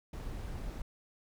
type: noise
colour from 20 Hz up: brown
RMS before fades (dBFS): -40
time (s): 0.13-0.82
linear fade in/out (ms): 5
effects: none